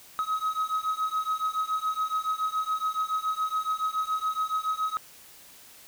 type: beating tone pair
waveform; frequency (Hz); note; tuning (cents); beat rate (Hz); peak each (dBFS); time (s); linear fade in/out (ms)
triangle; 1268 / 1275.1; D#6 / D#6; +32 / +42; 7.1; -28 / -27; 0.19-4.97; 0
effects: white hiss -51 dBFS RMS until 5.87 s